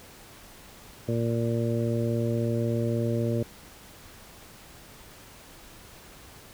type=harmonic tone; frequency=116.4 Hz; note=A#2; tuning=2 cents flat; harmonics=1 / 2 / 3 / 4 / 5; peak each=-27 / -30 / -32 / -33 / -34 dBFS; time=1.08-3.43 s; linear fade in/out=5 ms; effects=pink hiss -49 dBFS RMS until 6.53 s